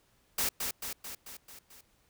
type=noise with echo; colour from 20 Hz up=white; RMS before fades=-30 dBFS; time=0.38-0.49 s; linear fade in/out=5 ms; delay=220 ms; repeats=6; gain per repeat=-4 dB; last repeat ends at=1.81 s; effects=pink hiss -69 dBFS RMS until 2.09 s